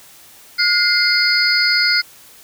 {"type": "tone cluster", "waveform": "sine", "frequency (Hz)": [1437, 2090, 4394, 4960], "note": ["F6", "C7", "C#8", "D#8"], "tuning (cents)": [49, -2, -16, -6], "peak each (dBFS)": -18, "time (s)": [0.58, 2.02], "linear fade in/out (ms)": 20, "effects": ["white hiss -44 dBFS RMS until 2.43 s"]}